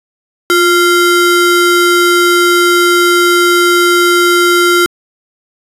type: ring-modulated tone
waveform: square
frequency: 868 Hz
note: A5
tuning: 24 cents flat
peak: -4 dBFS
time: 0.5-4.86 s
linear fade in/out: 0 ms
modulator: 516 Hz
effects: resampled to 32000 Hz